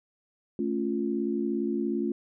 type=chord; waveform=sine; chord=A augmented; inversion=none; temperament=equal; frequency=220 / 277.2 / 349.2 Hz; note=A3 / C#4 / E#4; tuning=0 / 0 / 0 cents; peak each=-30 / -31 / -30 dBFS; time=0.59-2.12 s; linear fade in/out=2 ms; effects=none